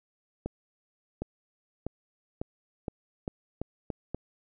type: accelerating click train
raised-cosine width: 2 ms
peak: -19 dBFS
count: 9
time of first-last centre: 0.46-4.146 s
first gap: 760 ms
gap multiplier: 0.85
effects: none